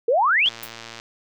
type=exponential sweep; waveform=sine; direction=up; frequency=440 to 3520 Hz; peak=-15 dBFS; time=0.08-0.49 s; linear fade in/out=5 ms
type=click train; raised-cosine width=0.2 ms; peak=-19 dBFS; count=63; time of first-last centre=0.46-0.999 s; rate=115 Hz
type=noise with exponential decay; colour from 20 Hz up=violet; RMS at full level=-30 dBFS; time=0.63-0.73 s; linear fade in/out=1 ms; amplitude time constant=20 ms
effects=none